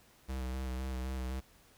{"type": "tone with vibrato", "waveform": "square", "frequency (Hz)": 64.6, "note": "C2", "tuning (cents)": -21, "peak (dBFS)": -36, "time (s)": [0.28, 1.41], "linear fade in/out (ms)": 20, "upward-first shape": "square", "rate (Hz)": 3.9, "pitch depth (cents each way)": 23, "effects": ["pink hiss -63 dBFS RMS until 1.77 s"]}